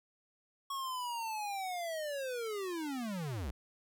square linear sweep, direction down, 1108.7 to 55 Hz, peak -37 dBFS, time 0.7-3.51 s, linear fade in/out 5 ms, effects none

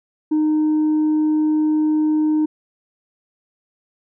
sine tone with tanh clipping, 307.6 Hz, D#4, 20 cents flat, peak -15 dBFS, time 0.31-2.46 s, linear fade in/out 10 ms, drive 1 dB, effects none

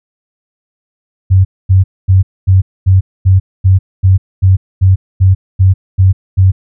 sine tone bursts, 94.6 Hz, F#2, 39 cents sharp, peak -3 dBFS, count 14, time 1.3-6.52 s, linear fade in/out 20 ms, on 150 ms, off 240 ms, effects none

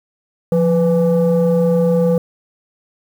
sine tone pair together, 174.61 / 497.2 Hz, F3 / B4, 0 / +12 cents, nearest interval octave + tritone, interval 1812 cents, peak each -12 dBFS, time 0.52-2.18 s, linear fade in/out 2 ms, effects tanh soft clip ceiling -8 dBFS + 7-bit

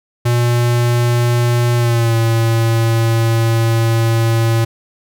square tone with pitch glide, 120.1 to 114.21 Hz, B2 to A#2, -48 to -35 cents, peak -12 dBFS, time 0.25-4.65 s, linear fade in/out 10 ms, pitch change -87 cents, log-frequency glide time 1.77-2.15 s, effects none

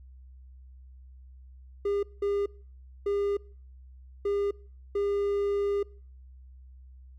triangle tone bursts at uneven times, 403.8 Hz, G#4, 49 cents flat, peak -23 dBFS, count 5, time 1.85-2.03 / 2.22-2.46 / 3.06-3.37 / 4.25-4.51 / 4.95-5.83 s, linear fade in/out 5 ms, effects noise-tail reverb RT60 0.5 s tail -24 dB re dry + added 64 Hz sine -47 dBFS peak until 7.18 s

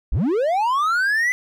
triangle linear sweep, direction up, 30.43 to 2026 Hz, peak -15 dBFS, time 0.12-1.32 s, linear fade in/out 0 ms, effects none

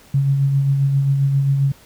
sine tone with tremolo, 138.2 Hz, C#3, 5 cents flat, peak -12 dBFS, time 0.14-1.72 s, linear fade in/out 5 ms, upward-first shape sine, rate 7.5 Hz, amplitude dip 35%, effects pink hiss -48 dBFS RMS until 1.85 s

